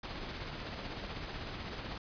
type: noise with tremolo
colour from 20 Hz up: pink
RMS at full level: -40 dBFS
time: 0.03-1.98 s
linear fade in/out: 5 ms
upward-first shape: sine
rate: 16 Hz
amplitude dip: 35%
effects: resampled to 11025 Hz